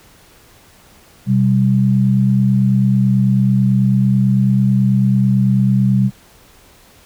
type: tone pair together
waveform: sine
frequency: 126.89 / 196 Hz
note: B2 / G3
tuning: +47 / 0 cents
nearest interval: minor sixth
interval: 753 cents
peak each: -13 dBFS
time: 1.26-6.11 s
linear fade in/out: 50 ms
effects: pink hiss -47 dBFS RMS until 7.05 s